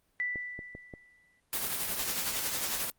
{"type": "tone with exponential decay", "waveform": "sine", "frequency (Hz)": 1975.5, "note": "B6", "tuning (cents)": 0, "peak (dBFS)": -28, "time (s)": [0.2, 1.4], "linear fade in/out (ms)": 0, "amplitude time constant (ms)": 260}
{"type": "clicks", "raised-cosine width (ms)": 2, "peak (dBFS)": -29, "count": 4, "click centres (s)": [0.358, 0.591, 0.751, 0.938]}
{"type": "noise with tremolo", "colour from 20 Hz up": "white", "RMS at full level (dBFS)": -31, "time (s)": [1.53, 2.9], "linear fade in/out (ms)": 0, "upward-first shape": "triangle", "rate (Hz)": 11, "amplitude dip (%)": 45}
{"effects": ["pink hiss -73 dBFS RMS until 2.98 s", "Opus 32 kbps"]}